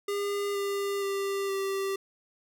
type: tone with pitch steps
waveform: square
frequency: 404.7 / 399.8 / 395 / 390.2 Hz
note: G#4 / G4 / G4 / G4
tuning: -45 / +34 / +13 / -8 cents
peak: -29 dBFS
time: 0.08-1.96 s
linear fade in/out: 5 ms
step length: 470 ms
effects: none